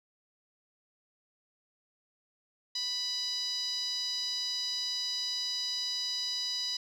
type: tone with band-pass filter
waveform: 10% pulse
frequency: 987.8 Hz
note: B5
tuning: in tune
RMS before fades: -34 dBFS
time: 2.75-6.77 s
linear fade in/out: 5 ms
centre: 4600 Hz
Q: 8
effects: none